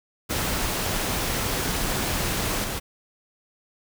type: noise with level steps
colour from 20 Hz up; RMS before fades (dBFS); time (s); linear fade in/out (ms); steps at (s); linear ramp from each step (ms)
pink; -26 / -30; 0.29-2.8; 20; 2.64; 2
effects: none